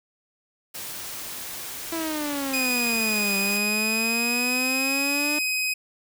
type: noise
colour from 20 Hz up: white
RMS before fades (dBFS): -35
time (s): 0.74-3.58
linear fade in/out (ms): 10
type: exponential two-way sweep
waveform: sawtooth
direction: down then up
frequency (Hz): 333.4 to 196 to 300.4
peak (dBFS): -23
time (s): 1.92-5.39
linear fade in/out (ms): 5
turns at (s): 3.37
type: tone with pitch glide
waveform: sawtooth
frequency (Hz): 2486 to 2518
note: D#7 to D#7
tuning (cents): -2 to +20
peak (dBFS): -20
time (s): 2.53-5.74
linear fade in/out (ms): 10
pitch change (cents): +22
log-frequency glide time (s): 3.21-4.57
effects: none